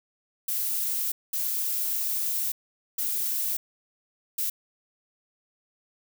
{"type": "noise bursts at uneven times", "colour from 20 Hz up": "violet", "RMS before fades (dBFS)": -28, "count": 4, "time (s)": [[0.48, 1.12], [1.33, 2.52], [2.98, 3.57], [4.38, 4.5]], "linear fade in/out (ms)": 5, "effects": []}